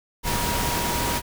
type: tone in noise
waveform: sine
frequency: 954 Hz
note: A#5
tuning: 40 cents sharp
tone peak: -29 dBFS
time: 0.23-1.22 s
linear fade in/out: 50 ms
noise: pink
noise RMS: -25 dBFS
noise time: 0.23-1.22 s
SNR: -7 dB
effects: none